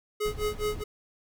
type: tone with tremolo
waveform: square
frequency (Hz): 421.6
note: G#4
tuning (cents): +26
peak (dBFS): -26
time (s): 0.2-0.84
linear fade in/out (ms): 10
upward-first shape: sine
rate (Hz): 4.8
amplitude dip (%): 100
type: noise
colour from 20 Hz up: brown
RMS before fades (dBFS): -37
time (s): 0.25-0.83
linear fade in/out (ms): 10
effects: none